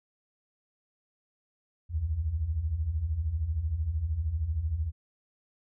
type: beating tone pair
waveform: sine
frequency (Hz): 69.3 / 82.3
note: C#2 / E2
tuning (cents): 0 / -2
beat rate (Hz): 13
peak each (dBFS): -34 / -28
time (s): 1.89-4.92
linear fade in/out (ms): 50
effects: none